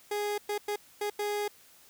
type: tone bursts at uneven times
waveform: 30% pulse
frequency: 413.9 Hz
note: G#4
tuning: 6 cents flat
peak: -27 dBFS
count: 5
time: 0.11-0.38 / 0.49-0.58 / 0.68-0.76 / 1.01-1.1 / 1.19-1.48 s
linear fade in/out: 5 ms
effects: white hiss -58 dBFS RMS until 1.89 s